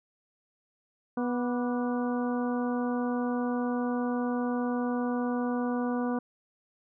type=harmonic tone with a mistuned harmonic; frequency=245 Hz; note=B3; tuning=14 cents flat; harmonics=1 / 2 / 3 / 4 / 5 / 6; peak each=-28 / -34 / -38 / -40 / -42 / -44 dBFS; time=1.17-6.19 s; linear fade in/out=5 ms; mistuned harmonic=5; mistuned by=-62 cents; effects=none